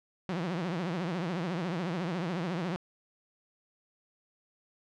sawtooth tone with vibrato, 174.61 Hz, F3, in tune, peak -27 dBFS, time 0.29-2.76 s, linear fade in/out 0 ms, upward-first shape triangle, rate 14 Hz, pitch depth 200 cents each way, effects low-pass 4000 Hz 12 dB/octave

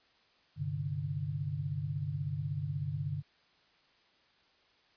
sine chord, G suspended fourth, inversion none, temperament just, 98 / 130.67 / 147 Hz, G2 / C3 / D3, 0 / -2 / +2 cents, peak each -39 / -39 / -35 dBFS, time 0.56-3.23 s, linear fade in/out 50 ms, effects white hiss -67 dBFS RMS until 4.96 s + resampled to 11025 Hz

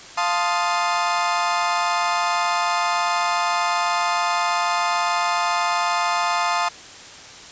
35% pulse chord, F dominant seventh, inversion none, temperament equal, 698.5 / 880 / 1046.5 / 1244.5 Hz, F5 / A5 / C6 / Eb6, 0 / 0 / 0 / 0 cents, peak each -23 dBFS, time 0.17-6.69 s, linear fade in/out 10 ms, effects white hiss -40 dBFS RMS until 7.51 s + resampled to 16000 Hz

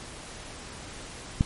click, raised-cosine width 5 ms, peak -8 dBFS, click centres 1.409 s, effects pink hiss -42 dBFS RMS until 1.45 s + MP3 48 kbps

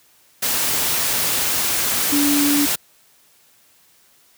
sine tone in noise, 288.1 Hz, D4, 33 cents flat, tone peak -16 dBFS, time 2.12-2.66 s, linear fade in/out 10 ms, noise white, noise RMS -20 dBFS, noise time 0.42-2.76 s, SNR +1 dB, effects white hiss -55 dBFS RMS until 4.37 s + high-pass 60 Hz 12 dB/octave

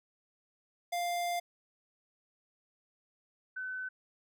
square / sine tone pair in turn, 698.5 / 1513.8 Hz, F5 / F#6, 0 / +39 cents, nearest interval octave + minor second, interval 1339 cents, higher second, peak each -32 / -36 dBFS, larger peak first, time 0.92-1.4 / 3.56-3.89 s, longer first, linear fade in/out 10 ms, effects none

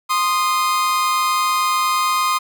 40% pulse tone pair together, 1046.5 / 1237.7 Hz, C6 / D#6, 0 / -9 cents, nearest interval minor third, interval 291 cents, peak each -18 dBFS, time 0.09-2.39 s, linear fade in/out 20 ms, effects none

